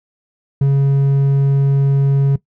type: tone with hard clipping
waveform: sine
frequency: 138.5 Hz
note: C#3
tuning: 1 cent flat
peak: -11 dBFS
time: 0.61-2.36 s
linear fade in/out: 5 ms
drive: 3 dB
effects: noise-tail reverb RT60 0.1 s tail -18 dB re dry